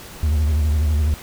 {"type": "tone with vibrato", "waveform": "triangle", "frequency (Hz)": 75.7, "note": "D#2", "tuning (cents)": -47, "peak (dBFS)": -13, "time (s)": [0.23, 1.14], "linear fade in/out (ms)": 0, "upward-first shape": "sine", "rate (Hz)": 12, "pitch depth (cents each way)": 80, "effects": ["pink hiss -38 dBFS RMS until 1.22 s"]}